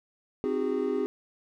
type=chord; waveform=triangle; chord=Ab dominant seventh; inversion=first; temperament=equal with one note detuned; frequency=261.6 / 311.1 / 370 / 408.6 Hz; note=C4 / Eb4 / Gb4 / Ab4; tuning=0 / 0 / 0 / -28 cents; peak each=-30 / -33 / -30 / -27 dBFS; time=0.44-1.06 s; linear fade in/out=0 ms; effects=none